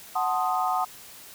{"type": "chord", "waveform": "sine", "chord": "F# diminished seventh", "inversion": "none", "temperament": "equal", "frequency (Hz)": [740, 880, 1046.5, 1244.5], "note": ["F#5", "A5", "C6", "Eb6"], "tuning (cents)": [0, 0, 0, 0], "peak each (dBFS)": [-26, -30, -31, -28], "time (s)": [0.15, 0.85], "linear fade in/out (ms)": 10, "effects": ["white hiss -46 dBFS RMS until 1.34 s"]}